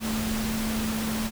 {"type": "tone in noise", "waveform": "sine", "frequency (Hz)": 220, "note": "A3", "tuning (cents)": 0, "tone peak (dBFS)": -27, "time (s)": [0, 1.31], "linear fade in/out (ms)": 50, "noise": "pink", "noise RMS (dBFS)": -32, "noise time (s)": [0, 1.31], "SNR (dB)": 2, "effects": []}